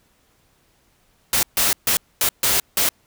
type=noise bursts at uneven times; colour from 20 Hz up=white; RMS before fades=-18 dBFS; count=6; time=1.33-1.43 / 1.57-1.73 / 1.87-1.97 / 2.21-2.29 / 2.43-2.6 / 2.77-2.89 s; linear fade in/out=2 ms; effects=pink hiss -61 dBFS RMS until 3.06 s